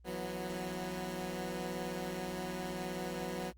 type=chord; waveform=15% pulse; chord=E suspended second; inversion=none; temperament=equal with one note detuned; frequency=164.81 / 183.93 / 246.9 Hz; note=E3 / F#3 / B3; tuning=0 / -10 / 0 cents; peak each=-38 / -33 / -38 dBFS; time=0.04-3.53 s; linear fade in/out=50 ms; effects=added 59 Hz sine -56 dBFS peak until 3.57 s + Opus 24 kbps